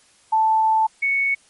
sine tone pair in turn, 880 / 2217 Hz, A5 / C#7, 0 / 0 cents, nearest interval octave + major third, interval 1600 cents, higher second, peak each -14 / -17 dBFS, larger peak first, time 0.32-0.87 / 1.02-1.35 s, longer first, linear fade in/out 10 ms, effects white hiss -55 dBFS RMS until 1.49 s + MP3 48 kbps

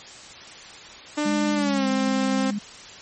sawtooth tone with pitch glide, 298.3 to 264.2 Hz, D4 to C4, +27 to +17 cents, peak -18 dBFS, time 1.17-2.51 s, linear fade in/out 10 ms, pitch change -210 cents, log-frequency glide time 1.54-1.87 s
sine tone with vibrato, 204.9 Hz, G#3, 23 cents flat, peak -24 dBFS, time 1.25-2.59 s, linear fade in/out 10 ms, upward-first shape sine, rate 1.6 Hz, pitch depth 21 cents each way
effects white hiss -42 dBFS RMS until 3.01 s + MP3 32 kbps

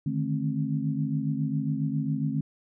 sine tone cluster, 148.8 / 156.1 / 216.4 / 265.8 Hz, D3 / D#3 / A3 / C4, +23 / +6 / -29 / +27 cents, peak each -29 / -32 / -32 / -31 dBFS, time 0.06-2.41 s, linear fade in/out 5 ms, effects none

